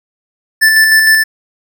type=tone with tremolo; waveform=square; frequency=1760 Hz; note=A6; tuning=in tune; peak=-5 dBFS; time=0.61-1.24 s; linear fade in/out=20 ms; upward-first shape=square; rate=6.5 Hz; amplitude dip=30%; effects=none